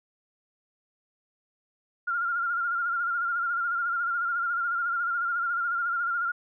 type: tone with vibrato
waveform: sine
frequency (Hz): 1396.9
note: F6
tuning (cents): 0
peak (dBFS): -25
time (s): 2.07-6.32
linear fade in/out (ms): 10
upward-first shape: sine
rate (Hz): 14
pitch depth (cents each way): 52
effects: none